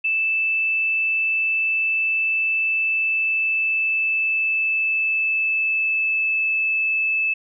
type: tone with pitch glide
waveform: sine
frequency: 2637 to 2619 Hz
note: E7 to E7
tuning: 0 to -12 cents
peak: -18 dBFS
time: 0.04-7.34 s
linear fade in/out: 10 ms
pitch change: -12 cents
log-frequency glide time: 2.61-6.37 s
effects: none